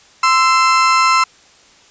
35% pulse tone pair together, 1040 / 1326.2 Hz, C6 / E6, -11 / +10 cents, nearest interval major third, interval 421 cents, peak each -11 dBFS, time 0.23-1.24 s, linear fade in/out 5 ms, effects white hiss -47 dBFS RMS until 1.9 s + resampled to 16000 Hz

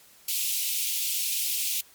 white high-pass noise, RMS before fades -28 dBFS, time 0.28-1.81 s, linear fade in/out 5 ms, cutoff 2400 Hz, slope 48 dB/octave, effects white hiss -55 dBFS RMS until 1.94 s + MP3 96 kbps

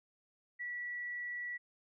sine tone, 1946 Hz, B6, 26 cents flat, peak -38 dBFS, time 0.59-1.58 s, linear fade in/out 20 ms, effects none

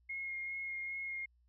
sine tone with vibrato, 2149 Hz, C7, 46 cents sharp, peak -38 dBFS, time 0.09-1.26 s, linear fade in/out 10 ms, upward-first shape sine, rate 2.5 Hz, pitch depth 13 cents each way, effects added 60 Hz sine -67 dBFS peak until 1.48 s

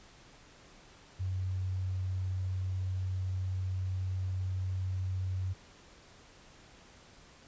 sine tone, 93.3 Hz, F#2, 15 cents sharp, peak -31 dBFS, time 1.19-5.54 s, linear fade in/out 20 ms, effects pink hiss -57 dBFS RMS until 7.47 s + resampled to 16000 Hz

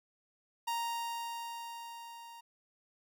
45% pulse tone with level ramp, 932.3 Hz, A#5, in tune, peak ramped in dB -32 to -49 dBFS, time 0.67-2.41 s, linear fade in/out 10 ms, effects none

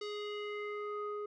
square tone with low-pass filter sweep, 416.3 Hz, G#4, 4 cents sharp, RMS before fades -40 dBFS, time 0.01-1.26 s, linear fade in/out 5 ms, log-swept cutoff 4600 to 960 Hz, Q 2.7, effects none

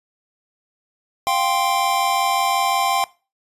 square chord, F suspended second, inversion none, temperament equal, 698.5 / 784 / 1046.5 Hz, F5 / G5 / C6, 0 / 0 / 0 cents, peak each -25 / -21 / -22 dBFS, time 1.27-3.04 s, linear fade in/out 0 ms, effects noise-tail reverb RT60 0.3 s tail -20 dB re dry + resampled to 32000 Hz

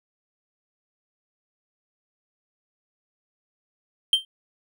triangle tone with exponential decay, 3143 Hz, G7, 4 cents sharp, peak -10 dBFS, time 4.13-4.25 s, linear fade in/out 2 ms, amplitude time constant 26 ms, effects none

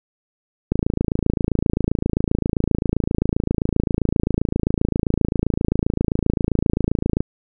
click train, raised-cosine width 3 ms, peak -5 dBFS, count 180, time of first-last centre 0.72-7.206 s, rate 27.6 Hz, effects none

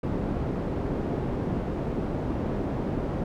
white low-pass noise, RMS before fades -29 dBFS, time 0.03-3.24 s, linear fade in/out 5 ms, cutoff 360 Hz, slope 12 dB/octave, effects none

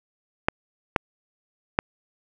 clicks, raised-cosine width 0.5 ms, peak -3 dBFS, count 3, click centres 0.485 / 0.962 / 1.789 s, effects none

